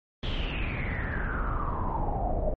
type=noise with low-pass filter sweep; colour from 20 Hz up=brown; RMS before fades=-29 dBFS; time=0.23-2.54 s; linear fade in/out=2 ms; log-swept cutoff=3400 to 580 Hz; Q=9.3; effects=MP3 32 kbps